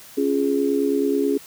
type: chord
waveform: sine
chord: Db major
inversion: none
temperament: just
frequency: 277.2 / 346.5 / 415.8 Hz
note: Db4 / F4 / Ab4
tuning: 0 / -14 / +2 cents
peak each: -21 / -26 / -21 dBFS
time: 0.17-1.38 s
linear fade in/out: 10 ms
effects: white hiss -44 dBFS RMS until 1.46 s + high-pass 60 Hz 12 dB/octave

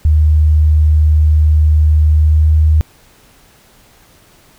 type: tone with pitch glide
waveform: sine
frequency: 76.7 to 77.59 Hz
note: D#2 to D#2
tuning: -24 to -4 cents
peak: -6 dBFS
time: 0.05-2.81 s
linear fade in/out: 0 ms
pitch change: +20 cents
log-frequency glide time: 2.15-2.52 s
effects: pink hiss -47 dBFS RMS until 4.58 s

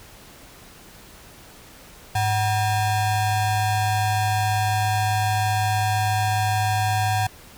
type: ring-modulated tone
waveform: square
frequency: 427.2 Hz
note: G#4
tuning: 49 cents sharp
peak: -17 dBFS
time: 2.15-7.27 s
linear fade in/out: 5 ms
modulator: 324 Hz
effects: pink hiss -46 dBFS RMS until 7.57 s

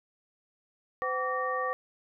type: tone cluster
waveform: sine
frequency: 511 / 758 / 1151 / 1844 Hz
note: C5 / F#5 / D6 / A#6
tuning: -41 / +42 / -35 / -19 cents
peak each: -33 / -37 / -31 / -36 dBFS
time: 1.02-1.73 s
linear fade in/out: 0 ms
effects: none

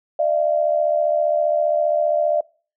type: tone pair together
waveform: sine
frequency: 603 / 678.1 Hz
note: D5 / E5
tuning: +46 / +49 cents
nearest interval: major second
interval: 203 cents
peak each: -18 / -20 dBFS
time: 0.19-2.41 s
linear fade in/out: 5 ms
effects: noise-tail reverb RT60 0.4 s tail -24 dB re dry

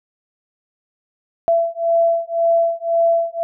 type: beating tone pair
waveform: sine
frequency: 670 / 671.9 Hz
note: E5 / E5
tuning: +28 / +33 cents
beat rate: 1.9 Hz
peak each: -17 dBFS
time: 1.48-3.43 s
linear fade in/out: 0 ms
effects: none

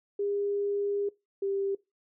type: tone pair in turn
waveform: sine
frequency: 404.7 / 394.1 Hz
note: G#4 / G4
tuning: -45 / +9 cents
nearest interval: unison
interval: 46 cents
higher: first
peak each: -27 dBFS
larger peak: neither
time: 0.19-1.09 / 1.42-1.75 s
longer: first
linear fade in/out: 5 ms
effects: noise-tail reverb RT60 0.2 s tail -20 dB re dry

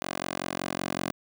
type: tone with high-pass filter sweep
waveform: 10% pulse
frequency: 45.33 Hz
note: F#1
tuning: 35 cents flat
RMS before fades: -33 dBFS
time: 0.02-1.12 s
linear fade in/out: 0 ms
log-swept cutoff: 440 to 270 Hz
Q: 0.78
effects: none

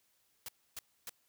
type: noise bursts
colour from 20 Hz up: white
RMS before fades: -43 dBFS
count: 3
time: 0.46-1.095 s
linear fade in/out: 2 ms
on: 25 ms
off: 280 ms
effects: white hiss -74 dBFS RMS until 1.28 s

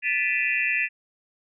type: tone cluster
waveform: sine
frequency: 1748 / 1989 / 2389 / 2518 / 2701 Hz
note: A6 / B6 / D7 / D#7 / E7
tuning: -12 / +12 / +29 / +20 / +42 cents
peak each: -28 dBFS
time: 0.02-0.89 s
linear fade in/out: 50 ms
effects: none

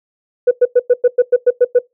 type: tone bursts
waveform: sine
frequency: 492.1 Hz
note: B4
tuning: 6 cents flat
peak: -4 dBFS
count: 10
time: 0.47-1.791 s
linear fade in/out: 10 ms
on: 43 ms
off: 99 ms
effects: noise-tail reverb RT60 0.2 s tail -22 dB re dry + tanh soft clip ceiling -3 dBFS

